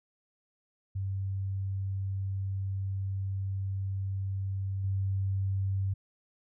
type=tone with level steps; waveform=sine; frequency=96.9 Hz; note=G2; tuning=20 cents flat; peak=-30 / -27 dBFS; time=0.95-5.94 s; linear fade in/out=10 ms; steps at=4.84 s; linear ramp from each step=2 ms; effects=none